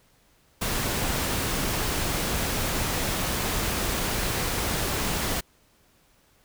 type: noise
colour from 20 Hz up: pink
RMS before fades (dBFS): -27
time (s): 0.61-5.41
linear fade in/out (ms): 10
effects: pink hiss -62 dBFS RMS until 6.44 s